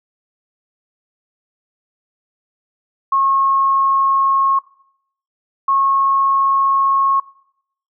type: tone pair in turn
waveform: sine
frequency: 1087 / 1091.2 Hz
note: C#6 / C#6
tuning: -34 / -28 cents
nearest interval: unison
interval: 6 cents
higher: second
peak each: -12 dBFS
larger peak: neither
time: 3.12-4.59 / 5.68-7.2 s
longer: second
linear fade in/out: 5 ms
effects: noise-tail reverb RT60 0.7 s tail -20 dB re dry